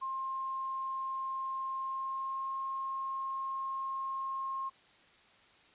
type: tone with pitch glide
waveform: sine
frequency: 1062 to 1071.2 Hz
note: C6 to C6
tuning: +25 to +40 cents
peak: -34 dBFS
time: 0.01-4.7 s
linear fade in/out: 20 ms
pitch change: +15 cents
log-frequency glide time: 1.76-2.54 s
effects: white hiss -62 dBFS RMS until 5.74 s + resampled to 8000 Hz